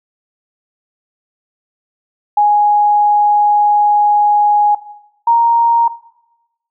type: tone pair in turn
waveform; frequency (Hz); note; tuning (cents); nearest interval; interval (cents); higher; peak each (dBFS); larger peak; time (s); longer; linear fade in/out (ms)
sine; 830.6 / 932.3; G#5 / A#5; 0 / 0; major second; 200; second; -7; neither; 2.37-4.75 / 5.27-5.88; first; 5
effects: noise-tail reverb RT60 0.9 s tail -17 dB re dry